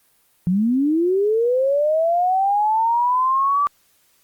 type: linear sweep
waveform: sine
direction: up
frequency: 170 to 1166 Hz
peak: -15 dBFS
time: 0.47-3.67 s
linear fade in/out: 0 ms
effects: white hiss -60 dBFS RMS until 4.23 s + Opus 32 kbps